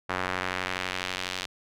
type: tone with band-pass filter sweep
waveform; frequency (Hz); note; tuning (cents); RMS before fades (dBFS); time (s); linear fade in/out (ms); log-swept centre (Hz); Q
sawtooth; 92.1; F#2; -7; -32; 0.09-1.46; 10; 1400 to 3700; 1.1
effects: none